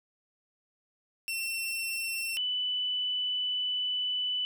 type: tone pair in turn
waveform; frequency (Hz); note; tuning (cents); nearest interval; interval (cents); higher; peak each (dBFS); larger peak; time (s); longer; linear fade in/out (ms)
sawtooth / sine; 2704 / 2988; E7 / F#7; +43 / +16; major second; 173; second; -28; neither; 1.28-2.37 / 2.37-4.45; second; 0
effects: none